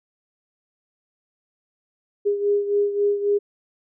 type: beating tone pair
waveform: sine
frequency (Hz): 407.1 / 410.8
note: G#4 / G#4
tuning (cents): -35 / -19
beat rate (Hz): 3.7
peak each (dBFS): -19 / -25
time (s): 2.25-3.39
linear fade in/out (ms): 20
effects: none